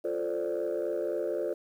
sine chord, D minor seventh, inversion first, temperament equal, 349.2 / 440 / 523.3 / 587.3 Hz, F4 / A4 / C5 / D5, 0 / 0 / 0 / 0 cents, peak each -33 dBFS, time 0.04-1.54 s, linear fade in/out 10 ms, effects tanh soft clip ceiling -23 dBFS + 10-bit

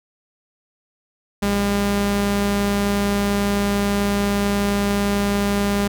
sawtooth tone pair together, 58.32 / 201.9 Hz, A#1 / G#3, +1 / -49 cents, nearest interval octave + major sixth, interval 2150 cents, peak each -24 / -14 dBFS, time 1.42-5.88 s, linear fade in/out 10 ms, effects none

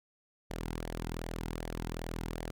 sawtooth tone with flanger, 41.2 Hz, E1, in tune, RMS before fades -39 dBFS, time 0.5-2.51 s, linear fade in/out 10 ms, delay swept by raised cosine 0.75 to 1.75 ms, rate 2.6 Hz, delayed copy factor -0.55, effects none

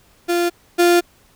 35% pulse tone pair in turn, 347.1 / 348.5 Hz, F4 / F4, -11 / -4 cents, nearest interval unison, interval 7 cents, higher second, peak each -14 / -9 dBFS, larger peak second, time 0.28-0.5 / 0.78-1.01 s, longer second, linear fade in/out 20 ms, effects pink hiss -54 dBFS RMS until 1.35 s

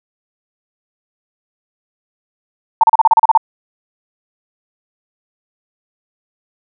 sine tone bursts, 895 Hz, A5, 29 cents sharp, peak -4 dBFS, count 10, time 2.81-3.375 s, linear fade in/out 2 ms, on 25 ms, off 35 ms, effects none

